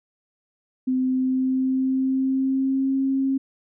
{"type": "tone with pitch glide", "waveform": "sine", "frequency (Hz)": [257.6, 268.7], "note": ["C4", "C4"], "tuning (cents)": [-27, 46], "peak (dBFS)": -19, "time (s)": [0.87, 3.38], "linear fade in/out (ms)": 10, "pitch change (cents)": 73, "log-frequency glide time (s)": [1, 2.95], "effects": []}